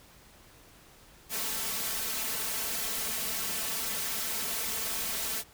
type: noise with comb filter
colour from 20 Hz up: white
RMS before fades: -33 dBFS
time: 1.29-5.44 s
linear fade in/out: 50 ms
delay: 4.5 ms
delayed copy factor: +0.8
effects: pink hiss -56 dBFS RMS until 5.53 s